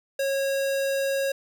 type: tone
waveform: square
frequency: 547 Hz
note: C#5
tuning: 23 cents flat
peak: -24 dBFS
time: 0.19-1.32 s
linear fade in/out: 5 ms
effects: none